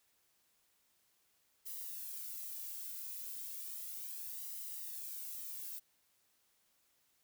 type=noise with flanger; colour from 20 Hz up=violet; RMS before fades=-45 dBFS; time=1.65-5.8 s; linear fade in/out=20 ms; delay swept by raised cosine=1 to 1.99 ms; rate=0.34 Hz; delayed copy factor=+0.6; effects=white hiss -75 dBFS RMS until 7.23 s